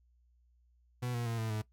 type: tone with pitch steps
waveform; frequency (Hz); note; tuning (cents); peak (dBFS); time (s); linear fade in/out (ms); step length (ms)
40% pulse; 123.47 / 119.33 / 115.33 / 111.47 / 107.74; B2 / A#2 / A#2 / A2 / A2; 0 / +41 / -18 / +23 / -36; -33; 1.02-1.62; 10; 120
effects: noise-tail reverb RT60 0.1 s tail -18 dB re dry + added 60 Hz sine -65 dBFS peak until 1.72 s